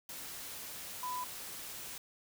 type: tone in noise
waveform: sine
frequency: 998 Hz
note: B5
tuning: 18 cents sharp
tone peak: -36 dBFS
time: 1.03-1.24 s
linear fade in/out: 2 ms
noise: white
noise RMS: -45 dBFS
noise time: 0.09-1.98 s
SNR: +6 dB
effects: none